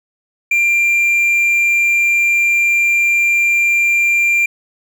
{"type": "tone", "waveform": "triangle", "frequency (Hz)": 2379, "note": "D7", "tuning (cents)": 22, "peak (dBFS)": -9, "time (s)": [0.51, 4.46], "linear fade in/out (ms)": 5, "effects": []}